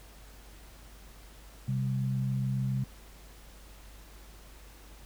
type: tone pair together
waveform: sine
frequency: 130.36 / 197.7 Hz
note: C3 / G3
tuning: -6 / +15 cents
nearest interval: perfect fifth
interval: 721 cents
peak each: -28 / -35 dBFS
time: 1.68-2.84 s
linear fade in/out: 5 ms
effects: added 50 Hz sine -50 dBFS peak until 5.05 s + pink hiss -55 dBFS RMS until 5.05 s